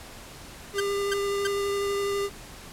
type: tone with vibrato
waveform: square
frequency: 400.7 Hz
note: G4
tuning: 38 cents sharp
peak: -26 dBFS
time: 0.73-2.3 s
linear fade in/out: 50 ms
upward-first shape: sine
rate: 12 Hz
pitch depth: 9 cents each way
type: tone bursts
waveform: sawtooth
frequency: 1568 Hz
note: G6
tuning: in tune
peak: -22 dBFS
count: 3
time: 0.78-1.472 s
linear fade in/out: 5 ms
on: 24 ms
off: 310 ms
effects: pink hiss -44 dBFS RMS until 2.72 s + low-pass 12000 Hz 12 dB/octave